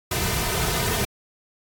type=noise with comb filter; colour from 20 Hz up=pink; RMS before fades=-24 dBFS; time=0.11-1.05 s; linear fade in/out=5 ms; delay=3.6 ms; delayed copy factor=-0.75; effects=AAC 64 kbps